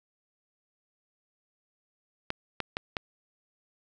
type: clicks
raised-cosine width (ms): 0.3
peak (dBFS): -14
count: 4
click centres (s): 2.304 / 2.603 / 2.769 / 2.968
effects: none